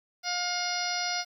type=harmonic tone; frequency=712 Hz; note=F5; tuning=33 cents sharp; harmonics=1 / 2 / 3 / 4 / 5 / 6 / 7 / 8; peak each=-34 / -36 / -36 / -42 / -42 / -38 / -34 / -36 dBFS; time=0.23-1.25 s; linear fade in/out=50 ms; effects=10-bit